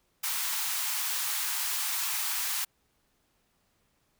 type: high-pass noise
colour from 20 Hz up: white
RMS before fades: -31 dBFS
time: 0.23-2.65 s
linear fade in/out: 10 ms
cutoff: 790 Hz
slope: 48 dB/octave
effects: pink hiss -72 dBFS RMS until 4.19 s